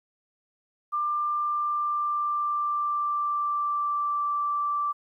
sine tone with pitch glide, 1190 to 1168.9 Hz, D6 to D6, +22 to -9 cents, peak -24 dBFS, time 0.92-4.93 s, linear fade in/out 20 ms, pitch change -31 cents, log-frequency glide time 1.29-4.25 s, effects 11-bit

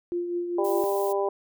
sine tone with tremolo, 349.2 Hz, F4, in tune, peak -24 dBFS, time 0.12-0.84 s, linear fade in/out 0 ms, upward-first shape triangle, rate 5 Hz, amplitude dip 50%
harmonic tone, 198.6 Hz, G3, 23 cents sharp, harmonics 2 / 3 / 4 / 5, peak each -25 / -29 / -31 / -33 dBFS, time 0.58-1.29 s, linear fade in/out 5 ms
violet noise, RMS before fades -39 dBFS, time 0.64-1.13 s, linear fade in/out 10 ms
effects none

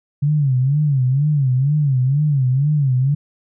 sine tone with vibrato, 138.59 Hz, C#3, in tune, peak -13 dBFS, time 0.22-3.15 s, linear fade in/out 10 ms, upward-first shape sine, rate 2.1 Hz, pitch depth 160 cents each way, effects none

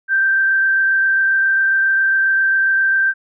sine tone with frequency modulation, 1568 Hz, G6, in tune, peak -12 dBFS, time 0.08-3.14 s, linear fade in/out 50 ms, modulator 27.4 Hz, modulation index 0.67, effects none

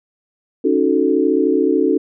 sine chord, D# half-diminished seventh, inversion third, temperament equal, 277.2 / 311.1 / 370 / 440 Hz, C#4 / D#4 / F#4 / A4, 0 / 0 / 0 / 0 cents, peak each -18 dBFS, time 0.64-1.98 s, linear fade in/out 10 ms, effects none

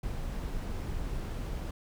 brown noise, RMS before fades -35 dBFS, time 0.03-1.71 s, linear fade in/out 5 ms, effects none

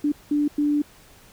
sine tone bursts at uneven times, 293.7 Hz, D4, in tune, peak -18 dBFS, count 3, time 0.04-0.12 / 0.31-0.48 / 0.58-0.82 s, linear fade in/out 5 ms, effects pink hiss -51 dBFS RMS until 1.32 s

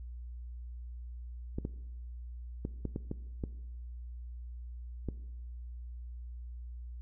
clicks, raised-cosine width 3 ms, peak -22 dBFS, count 8, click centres 1.585 / 1.651 / 2.651 / 2.853 / 2.961 / 3.114 / 3.438 / 5.087 s, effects noise-tail reverb RT60 1.0 s tail -18 dB re dry + added 60 Hz sine -41 dBFS peak until 7.01 s

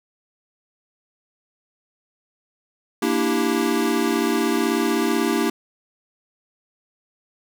square chord, E half-diminished seventh, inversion second, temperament equal, 233.1 / 293.7 / 329.6 / 392 Hz, Bb3 / D4 / E4 / G4, 0 / 0 / 0 / 0 cents, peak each -25 dBFS, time 3.02-5.5 s, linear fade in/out 5 ms, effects none

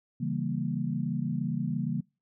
sine chord, C# diminished seventh, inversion none, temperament equal, 138.59 / 164.81 / 196 / 233.1 Hz, C#3 / E3 / G3 / Bb3, 0 / 0 / 0 / 0 cents, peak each -33 / -33 / -35 / -33 dBFS, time 0.2-2.01 s, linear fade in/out 10 ms, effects noise-tail reverb RT60 0.3 s tail -26 dB re dry

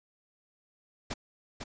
pink noise with echo, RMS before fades -34 dBFS, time 1.1-1.14 s, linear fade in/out 10 ms, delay 500 ms, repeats 1, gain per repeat -5 dB, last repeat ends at 1.64 s, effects resampled to 16000 Hz

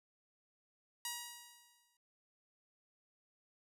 5% pulse tone with exponential decay, 956 Hz, A#5, 43 cents sharp, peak -26 dBFS, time 1.05-1.97 s, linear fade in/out 2 ms, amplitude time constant 200 ms, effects none

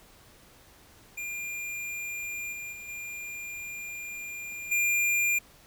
square tone with level steps, 2400 Hz, D7, 37 cents sharp, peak -34 / -37 / -41 / -37 / -24 dBFS, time 1.17-5.39 s, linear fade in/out 10 ms, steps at 2.52 / 2.72 / 2.88 / 4.71 s, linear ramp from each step 10 ms, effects pink hiss -56 dBFS RMS until 5.66 s

